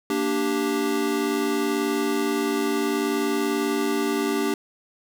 square chord, G minor, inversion first, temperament equal, 233.1 / 293.7 / 392 Hz, Bb3 / D4 / G4, 0 / 0 / 0 cents, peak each -30 / -26 / -26 dBFS, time 0.1-4.54 s, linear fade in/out 2 ms, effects none

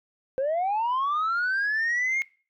sine linear sweep, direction up, 512 to 2167 Hz, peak -21 dBFS, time 0.38-2.22 s, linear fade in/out 0 ms, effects noise-tail reverb RT60 0.4 s tail -23 dB re dry + tanh soft clip ceiling -21 dBFS

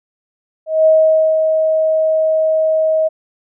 sine tone with ADSR envelope, 633 Hz, D#5, 30 cents sharp, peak -6 dBFS, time 0.66-3.09 s, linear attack 200 ms, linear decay 500 ms, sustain -5 dB, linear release 20 ms, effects none

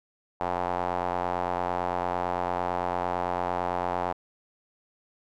square tone with band-pass filter, 44.45 Hz, F1, 31 cents sharp, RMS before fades -29 dBFS, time 0.4-4.13 s, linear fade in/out 10 ms, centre 820 Hz, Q 2.8, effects none

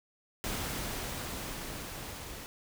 pink noise with level ramp, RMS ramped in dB -35 to -44 dBFS, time 0.44-2.46 s, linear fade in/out 0 ms, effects none

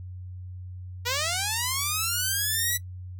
5% pulse linear sweep, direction up, 466.2 to 1975.5 Hz, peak -14 dBFS, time 1.05-2.78 s, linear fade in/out 20 ms, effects noise-tail reverb RT60 0.1 s tail -18 dB re dry + added 91 Hz sine -36 dBFS peak until 3.19 s

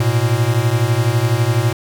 square beating tone pair, 110.8 / 122.8 Hz, A2 / B2, +13 / -9 cents, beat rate 12 Hz, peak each -17 dBFS, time 0-1.73 s, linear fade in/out 5 ms, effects none

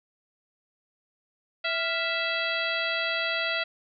harmonic tone with a mistuned harmonic, 659.3 Hz, E5, in tune, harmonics 1 / 2 / 3 / 4 / 5 / 6 / 7, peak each -33 / -32 / -32 / -32 / -34 / -36 / -39 dBFS, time 1.64-3.64 s, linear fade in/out 10 ms, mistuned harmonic 2, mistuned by +96 cents, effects none

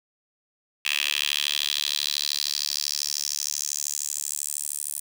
10% pulse tone with high-pass filter sweep, 72.9 Hz, D2, 12 cents flat, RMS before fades -28 dBFS, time 0.85-5 s, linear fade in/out 5 ms, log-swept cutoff 2700 to 9400 Hz, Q 3.6, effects none

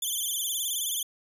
5% pulse tone with vibrato, 3290 Hz, G#7, 17 cents flat, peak -20 dBFS, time 0.02-1.03 s, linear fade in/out 5 ms, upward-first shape sine, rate 19 Hz, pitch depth 130 cents each way, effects resampled to 32000 Hz

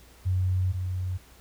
sine tone pair in turn, 92.5 / 91.91 Hz, F#2 / F#2, 0 / -11 cents, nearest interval unison, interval 11 cents, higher first, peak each -22 / -27 dBFS, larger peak first, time 0.25-0.73 / 0.73-1.18 s, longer first, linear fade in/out 20 ms, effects added 60 Hz sine -54 dBFS peak until 1.4 s + pink hiss -55 dBFS RMS until 1.4 s

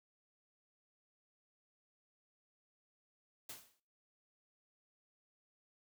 white noise with exponential decay, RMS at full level -45 dBFS, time 3.49-3.8 s, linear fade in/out 5 ms, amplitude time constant 67 ms, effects noise-tail reverb RT60 0.5 s tail -23 dB re dry

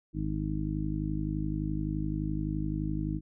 harmonic tone, 51.7 Hz, G#1, 7 cents flat, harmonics 1 / 2 / 3 / 4 / 5 / 6, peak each -35 / -39 / -34 / -39 / -40 / -35 dBFS, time 0.13-3.21 s, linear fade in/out 50 ms, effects none

